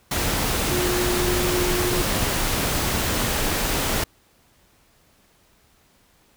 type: tone in noise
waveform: sine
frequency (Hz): 358.1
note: F4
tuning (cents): +43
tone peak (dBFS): -23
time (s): 0.71-2.02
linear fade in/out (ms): 5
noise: pink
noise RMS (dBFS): -23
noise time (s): 0.11-4.04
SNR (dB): -3
effects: pink hiss -59 dBFS RMS until 6.36 s